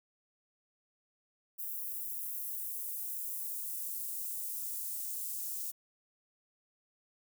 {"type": "noise with high-pass filter sweep", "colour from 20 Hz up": "blue", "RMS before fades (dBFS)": -39, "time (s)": [1.58, 5.72], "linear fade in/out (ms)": 20, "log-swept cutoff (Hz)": [12000, 7100], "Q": 0.9, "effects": []}